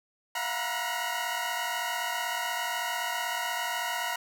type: tone cluster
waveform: 20% pulse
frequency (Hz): 670 / 719 / 945 / 981 / 1475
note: E5 / F#5 / A#5 / B5 / F#6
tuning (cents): +28 / -50 / +23 / -12 / -6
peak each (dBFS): -35 / -31 / -28 / -33 / -35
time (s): 0.35-4.16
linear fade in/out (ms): 5
effects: none